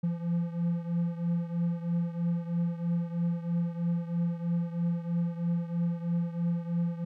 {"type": "beating tone pair", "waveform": "triangle", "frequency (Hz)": [170, 173.1], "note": ["F3", "F3"], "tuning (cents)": [-46, -15], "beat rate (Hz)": 3.1, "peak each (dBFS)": [-27, -31], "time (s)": [0.03, 7.05], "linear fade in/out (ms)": 10, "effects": []}